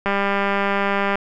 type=click train; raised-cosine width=0.5 ms; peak=-6 dBFS; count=219; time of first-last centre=0.06-1.155 s; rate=199 Hz; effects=none